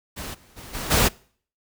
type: noise with level steps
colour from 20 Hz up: pink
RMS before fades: -34 / -54 / -41 / -31 / -18 dBFS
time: 0.16-1.09 s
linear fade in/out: 20 ms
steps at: 0.33 / 0.56 / 0.73 / 0.9 s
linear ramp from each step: 20 ms
effects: noise-tail reverb RT60 0.5 s tail -24 dB re dry